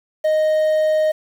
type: tone with quantisation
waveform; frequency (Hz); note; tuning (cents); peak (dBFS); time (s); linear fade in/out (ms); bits
triangle; 621; D#5; -3; -12; 0.24-1.12; 10; 7
effects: none